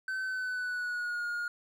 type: tone with pitch glide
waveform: triangle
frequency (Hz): 1531 to 1428.5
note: G6 to F6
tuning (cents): -41 to +39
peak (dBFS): -30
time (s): 0.08-1.48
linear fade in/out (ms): 2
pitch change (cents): -120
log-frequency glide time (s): 0.23-1.26
effects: none